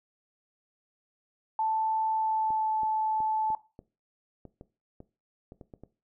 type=tone with pitch glide; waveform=sine; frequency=880 to 870.9 Hz; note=A5 to A5; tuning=0 to -18 cents; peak=-25 dBFS; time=1.59-3.55 s; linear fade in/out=2 ms; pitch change=-18 cents; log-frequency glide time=2.1-2.75 s
type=clicks; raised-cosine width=2 ms; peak=-32 dBFS; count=12; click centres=2.505 / 2.833 / 3.204 / 3.503 / 3.791 / 4.453 / 4.611 / 5.004 / 5.521 / 5.612 / 5.738 / 5.836 s
effects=noise-tail reverb RT60 0.3 s tail -17 dB re dry